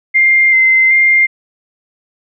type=tone with vibrato; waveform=sine; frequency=2089 Hz; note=C7; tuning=3 cents flat; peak=-6 dBFS; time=0.14-1.27 s; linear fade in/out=20 ms; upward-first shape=square; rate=1.3 Hz; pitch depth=15 cents each way; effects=none